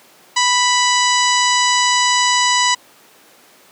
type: harmonic tone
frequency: 987.8 Hz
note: B5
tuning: in tune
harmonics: 1 / 2 / 3 / 4 / 5 / 6 / 7 / 8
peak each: -16 / -19 / -21 / -22 / -23 / -24 / -24 / -25 dBFS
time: 0.36-2.75 s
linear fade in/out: 10 ms
effects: pink hiss -47 dBFS RMS until 3.71 s + high-pass 300 Hz 12 dB/octave